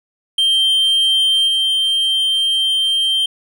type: tone with level steps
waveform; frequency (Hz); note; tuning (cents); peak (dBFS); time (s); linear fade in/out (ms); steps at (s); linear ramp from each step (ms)
triangle; 3149; G7; +7; -10 / -12; 0.38-3.26; 5; 1.47; 20
effects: none